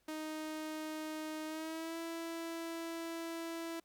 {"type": "tone with pitch glide", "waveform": "sawtooth", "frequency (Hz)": [311.1, 331.5], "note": ["D#4", "E4"], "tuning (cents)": [0, 10], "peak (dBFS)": -36, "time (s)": [0.08, 3.8], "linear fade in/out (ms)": 5, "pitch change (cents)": 110, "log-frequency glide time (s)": [1.46, 1.98], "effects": ["pink hiss -75 dBFS RMS until 3.84 s"]}